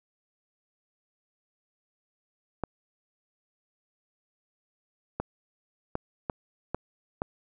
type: clicks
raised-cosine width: 1 ms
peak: -15 dBFS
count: 6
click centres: 2.637 / 5.2 / 5.954 / 6.298 / 6.746 / 7.219 s
effects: none